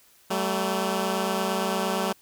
10% pulse tone pair together, 191.27 / 220 Hz, G3 / A3, -42 / 0 cents, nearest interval major second, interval 242 cents, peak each -18 / -20 dBFS, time 0.3-2.13 s, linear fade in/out 10 ms, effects white hiss -58 dBFS RMS until 2.21 s

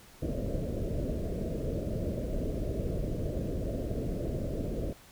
pink low-pass noise, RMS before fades -33 dBFS, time 0.22-4.93 s, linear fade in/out 5 ms, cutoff 650 Hz, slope 96 dB/octave, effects pink hiss -55 dBFS RMS until 5.11 s

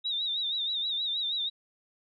sine tone with vibrato, 3732 Hz, A#7, 1 cent sharp, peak -28 dBFS, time 0.04-1.5 s, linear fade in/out 20 ms, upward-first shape sine, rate 6.3 Hz, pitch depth 86 cents each way, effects none

